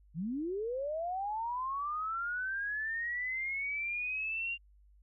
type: linear sweep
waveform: sine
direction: up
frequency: 145.2 to 2794 Hz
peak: -33 dBFS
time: 0.14-4.58 s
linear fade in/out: 50 ms
effects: added 50 Hz sine -59 dBFS peak until 5.02 s